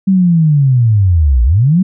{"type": "linear two-way sweep", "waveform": "sine", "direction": "down then up", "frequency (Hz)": [196, 55.6, 196], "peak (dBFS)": -6, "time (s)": [0.07, 1.83], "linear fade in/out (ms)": 10, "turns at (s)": 1.44, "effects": []}